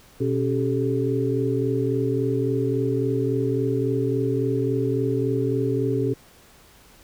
sine tone cluster, 123.4 / 277.5 / 387.4 / 431 Hz, B2 / C#4 / G4 / A4, -1 / +2 / -20 / -36 cents, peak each -25 / -26 / -26 / -26 dBFS, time 0.2-6.14 s, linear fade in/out 10 ms, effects pink hiss -52 dBFS RMS until 7.03 s

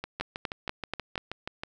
two click trains, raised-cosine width 0.3 ms, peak -18 / -14 dBFS, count 11 / 5, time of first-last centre 0.04-1.635 / 0.21-1.179 s, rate 6.27 / 4.13 Hz, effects none

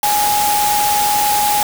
sine tone in noise, 830.6 Hz, G#5, in tune, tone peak -14 dBFS, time 0.03-1.63 s, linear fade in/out 2 ms, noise white, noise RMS -19 dBFS, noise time 0.03-1.63 s, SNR +2 dB, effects none

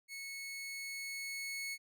sawtooth tone with level ramp, 2200 Hz, C#7, 14 cents flat, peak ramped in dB -40 to -35 dBFS, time 0.08-1.78 s, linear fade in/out 50 ms, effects none

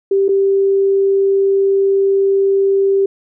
sine tone with dropouts, 392 Hz, G4, in tune, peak -10 dBFS, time 0.11-3.06 s, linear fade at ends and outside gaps 5 ms, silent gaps 0.283-0.289 s, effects none

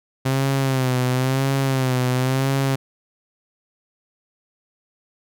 sawtooth tone with vibrato, 131.3 Hz, C3, 6 cents sharp, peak -14 dBFS, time 0.25-2.76 s, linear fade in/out 10 ms, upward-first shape sine, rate 0.97 Hz, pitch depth 67 cents each way, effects none

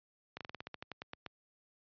slowing click train, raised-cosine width 0.3 ms, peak -26 dBFS, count 13, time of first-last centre 0.37-1.263 s, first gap 37 ms, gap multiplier 1.12, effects high-pass 80 Hz 12 dB/octave + resampled to 11025 Hz

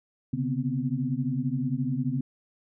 sine tone cluster, 132.3 / 143.7 / 244 / 258.9 Hz, C3 / D3 / B3 / C4, +20 / -37 / -21 / -18 cents, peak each -31 dBFS, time 0.33-2.21 s, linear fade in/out 5 ms, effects none

